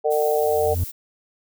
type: harmonic tone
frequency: 150.9 Hz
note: D3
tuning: 47 cents sharp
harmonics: 3 / 4 / 5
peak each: -20 / -22 / -24 dBFS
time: 0.04-0.75 s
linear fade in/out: 20 ms
type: noise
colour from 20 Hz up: violet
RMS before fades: -34 dBFS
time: 0.1-0.92 s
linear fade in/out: 20 ms
type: tone with exponential growth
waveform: triangle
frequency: 87.31 Hz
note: F2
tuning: in tune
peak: -15 dBFS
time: 0.33-0.84 s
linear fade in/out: 5 ms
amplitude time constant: 110 ms
effects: none